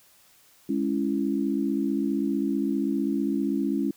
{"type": "chord", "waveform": "sine", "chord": "C# minor", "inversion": "second", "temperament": "just", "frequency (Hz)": [207.9, 277.2, 332.6], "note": ["G#3", "C#4", "E4"], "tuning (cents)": [2, 0, 16], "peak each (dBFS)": [-28, -26, -29], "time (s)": [0.69, 3.91], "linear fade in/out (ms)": 5, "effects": ["white hiss -58 dBFS RMS until 3.96 s"]}